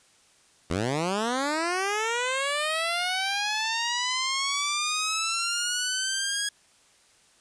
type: linear sweep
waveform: 10% pulse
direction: up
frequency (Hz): 78.1 to 1661.2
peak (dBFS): -17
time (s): 0.7-6.49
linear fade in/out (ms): 5
effects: white hiss -60 dBFS RMS until 7.4 s + resampled to 22050 Hz